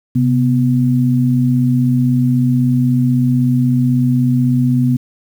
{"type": "tone pair together", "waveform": "sine", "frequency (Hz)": [130.9, 247.1], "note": ["C3", "B3"], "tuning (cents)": [1, 1], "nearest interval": "major seventh", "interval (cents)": 1100, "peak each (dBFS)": -13, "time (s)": [0.15, 4.97], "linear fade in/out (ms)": 10, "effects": ["7-bit"]}